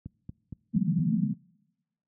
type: click train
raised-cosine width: 5 ms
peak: -24 dBFS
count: 5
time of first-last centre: 0.06-0.992 s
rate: 4.29 Hz
type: band-pass noise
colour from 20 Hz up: white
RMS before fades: -26 dBFS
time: 0.73-1.34 s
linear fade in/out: 20 ms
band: 140 to 230 Hz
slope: 96 dB/octave
effects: noise-tail reverb RT60 1.0 s tail -25 dB re dry + high-pass 80 Hz 12 dB/octave